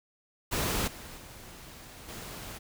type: noise with level steps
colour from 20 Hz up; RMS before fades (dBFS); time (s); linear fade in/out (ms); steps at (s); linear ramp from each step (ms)
pink; -30 / -45 / -48 / -42; 0.51-2.59; 20; 0.87 / 1.17 / 2.08; 10
effects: none